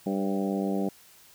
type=harmonic tone with a mistuned harmonic; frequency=98 Hz; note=G2; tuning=in tune; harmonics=2 / 3 / 4 / 5 / 6 / 7 / 8; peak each=-28 / -32 / -34 / -36 / -38 / -39 / -40 dBFS; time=0.06-0.89 s; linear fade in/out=5 ms; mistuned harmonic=6; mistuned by=-26 cents; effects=white hiss -55 dBFS RMS until 1.34 s